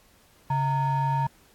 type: ring-modulated tone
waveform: triangle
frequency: 392 Hz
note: G4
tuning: in tune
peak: -17 dBFS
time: 0.5-1.27 s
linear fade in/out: 5 ms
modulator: 530 Hz
effects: pink hiss -59 dBFS RMS until 1.54 s + AAC 64 kbps